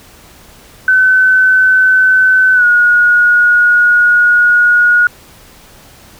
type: tone with pitch glide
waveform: sine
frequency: 1518 to 1446.1 Hz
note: F#6 to F#6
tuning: +44 to -40 cents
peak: -5 dBFS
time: 0.88-5.07 s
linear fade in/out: 2 ms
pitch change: -84 cents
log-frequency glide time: 2.54-2.65 s
effects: pink hiss -40 dBFS RMS until 6.19 s